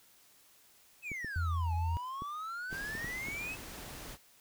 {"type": "exponential two-way sweep", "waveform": "triangle", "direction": "down then up", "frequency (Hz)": [2637, 830.6, 2637], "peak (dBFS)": -36, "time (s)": [1.02, 3.57], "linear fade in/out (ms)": 50, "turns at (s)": 1.74}
{"type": "clicks", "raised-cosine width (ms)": 3, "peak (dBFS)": -30, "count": 7, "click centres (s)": [1.117, 1.246, 2.221, 2.728, 2.952, 3.045, 3.286]}
{"type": "tone with vibrato", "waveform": "sine", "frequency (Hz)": 83.8, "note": "E2", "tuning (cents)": 29, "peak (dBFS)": -30, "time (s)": [1.36, 1.97], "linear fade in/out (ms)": 0, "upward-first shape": "sine", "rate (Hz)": 5, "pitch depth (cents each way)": 10}
{"type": "noise", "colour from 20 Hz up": "pink", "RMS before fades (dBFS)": -46, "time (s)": [2.69, 4.18], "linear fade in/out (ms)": 50}
{"effects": ["white hiss -63 dBFS RMS until 4.4 s"]}